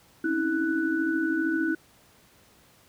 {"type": "tone cluster", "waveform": "sine", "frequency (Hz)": [268.4, 281.4, 323.7, 1485], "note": ["C4", "C#4", "E4", "F#6"], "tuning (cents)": [44, 26, -31, 6], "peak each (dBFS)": [-34, -33, -25, -30], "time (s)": [0.24, 1.75], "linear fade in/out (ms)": 5, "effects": ["pink hiss -58 dBFS RMS until 2.88 s", "high-pass 60 Hz 12 dB/octave"]}